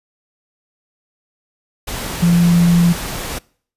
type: tone in noise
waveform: sine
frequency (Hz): 172.3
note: F3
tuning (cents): -23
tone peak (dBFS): -9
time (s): 2.22-2.93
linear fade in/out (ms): 10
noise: pink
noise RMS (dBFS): -25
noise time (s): 1.87-3.39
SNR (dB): +13
effects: noise-tail reverb RT60 0.5 s tail -24 dB re dry + resampled to 32000 Hz